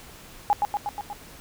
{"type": "tone with echo", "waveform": "sine", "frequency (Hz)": 823, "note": "G#5", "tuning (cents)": -16, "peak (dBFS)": -16, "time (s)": [0.5, 0.53], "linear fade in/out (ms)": 0, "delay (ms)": 120, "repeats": 5, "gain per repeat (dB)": -3, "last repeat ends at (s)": 1.13, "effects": ["pink hiss -46 dBFS RMS until 1.4 s"]}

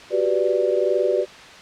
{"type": "chord", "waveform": "sine", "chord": "G major seventh", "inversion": "third", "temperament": "equal", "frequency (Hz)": [370, 392, 493.9, 587.3], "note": ["F#4", "G4", "B4", "D5"], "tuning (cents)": [0, 0, 0, 0], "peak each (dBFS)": [-23, -23, -23, -22], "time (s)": [0.1, 1.26], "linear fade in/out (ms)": 50, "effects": ["white hiss -41 dBFS RMS until 1.61 s", "low-pass 4000 Hz 12 dB/octave"]}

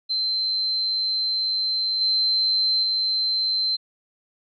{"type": "tone with level steps", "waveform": "sine", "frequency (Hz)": 4101, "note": "C8", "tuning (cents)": -36, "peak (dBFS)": [-21, -18, -20], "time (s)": [0.09, 3.77], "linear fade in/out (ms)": 20, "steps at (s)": [2.01, 2.83], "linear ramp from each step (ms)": 2, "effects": []}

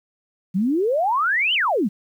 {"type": "exponential two-way sweep", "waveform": "sine", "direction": "up then down", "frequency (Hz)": [174.61, 3136, 174.61], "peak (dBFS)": -17, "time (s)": [0.54, 1.89], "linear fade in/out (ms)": 20, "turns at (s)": 1.54, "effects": ["9-bit"]}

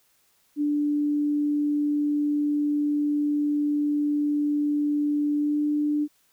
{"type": "tone with pitch glide", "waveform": "sine", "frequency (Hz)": [293.7, 296.4], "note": ["D4", "D4"], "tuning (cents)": [0, 16], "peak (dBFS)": -21, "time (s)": [0.56, 6.08], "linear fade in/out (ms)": 50, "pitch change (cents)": 16, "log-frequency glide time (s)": [5.36, 5.59], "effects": ["white hiss -65 dBFS RMS until 6.32 s"]}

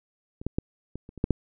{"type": "clicks", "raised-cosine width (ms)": 3, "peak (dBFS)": [-26, -14, -12, -23, -30, -28, -10, -8], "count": 8, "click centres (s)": [0.415, 0.466, 0.585, 0.956, 1.091, 1.177, 1.241, 1.307], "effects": []}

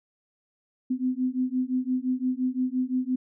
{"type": "beating tone pair", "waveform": "sine", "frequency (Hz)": [252.3, 258.1], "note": ["B3", "C4"], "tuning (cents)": [37, -23], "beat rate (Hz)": 5.8, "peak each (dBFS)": -27, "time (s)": [0.9, 3.16], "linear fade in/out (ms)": 10, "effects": []}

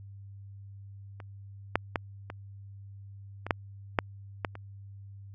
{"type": "clicks", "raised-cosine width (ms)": 0.5, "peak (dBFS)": [-29, -8, -12, -23, -21, -8, -7, -13, -27], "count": 9, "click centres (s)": [1.202, 1.756, 1.958, 2.301, 3.466, 3.508, 3.988, 4.448, 4.554], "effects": ["added 99 Hz sine -44 dBFS peak until 5.34 s", "AAC 48 kbps"]}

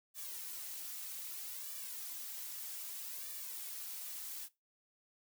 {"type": "noise with flanger", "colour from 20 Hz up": "blue", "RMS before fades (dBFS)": -45, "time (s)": [0.14, 4.49], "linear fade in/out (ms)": 50, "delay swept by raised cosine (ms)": [1.7, 4.1], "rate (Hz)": 0.63, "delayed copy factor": 0.85, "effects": ["noise-tail reverb RT60 0.2 s tail -17 dB re dry"]}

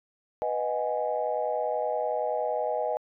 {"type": "chord", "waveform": "sine", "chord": "G# minor seventh", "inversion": "first", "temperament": "equal", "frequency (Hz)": [493.9, 622.3, 740, 830.6], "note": ["B4", "D#5", "F#5", "G#5"], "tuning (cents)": [0, 0, 0, 0], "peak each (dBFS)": [-31, -29, -34, -32], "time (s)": [0.42, 2.97], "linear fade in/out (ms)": 0, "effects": ["tanh soft clip ceiling -15 dBFS"]}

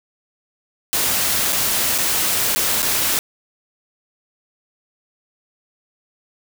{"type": "noise with dropouts", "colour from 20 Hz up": "white", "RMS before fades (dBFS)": -19, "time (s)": [0.93, 3.19], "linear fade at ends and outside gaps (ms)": 0, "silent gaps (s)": [[1.523, 1.528], [1.979, 1.985], [2.55, 2.56], [2.821, 2.828]], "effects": []}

